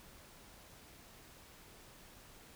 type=silence; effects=pink hiss -58 dBFS RMS until 2.55 s